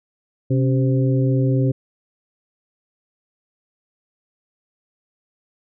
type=harmonic tone with a mistuned harmonic; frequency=129.9 Hz; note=C3; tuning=12 cents flat; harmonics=1 / 2 / 3 / 4; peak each=-16 / -22 / -26 / -28 dBFS; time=0.5-1.72 s; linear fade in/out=10 ms; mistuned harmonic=2; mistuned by=+92 cents; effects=none